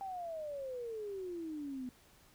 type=exponential sweep; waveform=sine; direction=down; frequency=794 to 246.9 Hz; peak=-39 dBFS; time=0.01-1.89 s; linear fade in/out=0 ms; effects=pink hiss -64 dBFS RMS until 2.34 s